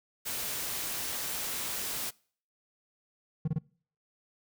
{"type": "noise", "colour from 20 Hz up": "white", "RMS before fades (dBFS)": -35, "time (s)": [0.25, 2.11], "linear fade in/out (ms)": 20}
{"type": "tone bursts", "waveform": "triangle", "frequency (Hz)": 155.56, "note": "D#3", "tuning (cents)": 0, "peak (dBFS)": -24, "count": 3, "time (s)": [3.45, 3.586], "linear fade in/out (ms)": 5, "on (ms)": 28, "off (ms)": 26}
{"effects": ["noise-tail reverb RT60 0.5 s tail -25 dB re dry"]}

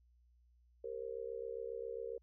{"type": "tone with amplitude modulation", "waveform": "sine", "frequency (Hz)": 464.9, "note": "A#4", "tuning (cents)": -5, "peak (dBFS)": -36, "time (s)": [0.84, 2.18], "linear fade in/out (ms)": 5, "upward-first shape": "sine", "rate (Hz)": 67.4, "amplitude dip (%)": 100, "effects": ["added 60 Hz sine -66 dBFS peak until 2.22 s"]}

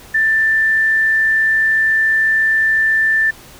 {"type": "tone", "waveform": "sine", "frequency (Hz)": 1773, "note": "A6", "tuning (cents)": 13, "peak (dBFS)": -11, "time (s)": [0.14, 3.31], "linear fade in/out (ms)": 10, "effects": ["pink hiss -40 dBFS RMS until 3.59 s"]}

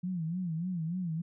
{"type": "tone with vibrato", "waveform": "sine", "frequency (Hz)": 171.9, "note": "F3", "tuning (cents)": -27, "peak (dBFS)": -31, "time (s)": [0.03, 1.22], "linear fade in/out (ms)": 10, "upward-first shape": "sine", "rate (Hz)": 3.4, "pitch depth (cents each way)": 140, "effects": []}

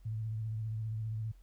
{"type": "tone with vibrato", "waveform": "sine", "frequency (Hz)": 110, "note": "A2", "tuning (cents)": 0, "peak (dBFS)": -34, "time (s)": [0.05, 1.32], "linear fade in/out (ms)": 10, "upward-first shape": "sine", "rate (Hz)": 15, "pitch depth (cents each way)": 39, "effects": ["added 44 Hz sine -54 dBFS peak until 1.42 s", "pink hiss -73 dBFS RMS until 1.42 s"]}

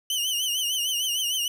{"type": "tone with vibrato", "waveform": "sawtooth", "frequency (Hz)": 2964, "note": "F#7", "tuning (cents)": 2, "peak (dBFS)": -21, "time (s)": [0.1, 1.48], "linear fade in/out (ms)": 2, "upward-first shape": "triangle", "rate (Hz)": 6.6, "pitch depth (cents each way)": 110, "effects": []}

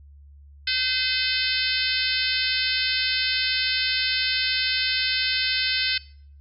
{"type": "harmonic tone with a mistuned harmonic", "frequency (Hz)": 513, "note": "C5", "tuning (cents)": -34, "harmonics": [3, 4, 5, 6, 7, 8, 9, 10], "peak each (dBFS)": [-30, -30, -30, -30, -30, -30, -30, -30], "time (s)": [0.67, 5.98], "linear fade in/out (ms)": 5, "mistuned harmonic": 9, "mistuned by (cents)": -26, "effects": ["noise-tail reverb RT60 0.6 s tail -23 dB re dry", "added 71 Hz sine -45 dBFS peak until 6.4 s"]}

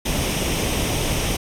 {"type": "noise with comb filter", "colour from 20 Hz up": "pink", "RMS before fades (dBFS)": -22, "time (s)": [0.05, 1.37], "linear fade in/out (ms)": 10, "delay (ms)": 0.34, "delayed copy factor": 0.5, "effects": ["low-pass 12000 Hz 12 dB/octave"]}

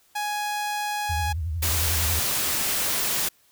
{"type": "tone", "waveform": "sawtooth", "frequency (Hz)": 833, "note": "G#5", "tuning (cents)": 5, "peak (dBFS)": -22, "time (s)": [0.15, 1.33], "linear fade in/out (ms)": 10}
{"type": "tone with vibrato", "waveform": "sine", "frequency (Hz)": 81.2, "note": "E2", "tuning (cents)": -26, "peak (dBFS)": -25, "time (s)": [1.09, 2.2], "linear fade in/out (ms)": 10, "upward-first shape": "triangle", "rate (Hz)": 11, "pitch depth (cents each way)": 200}
{"type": "noise", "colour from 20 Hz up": "white", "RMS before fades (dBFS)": -25, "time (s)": [1.62, 3.29], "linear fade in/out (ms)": 10}
{"effects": ["white hiss -61 dBFS RMS until 3.51 s"]}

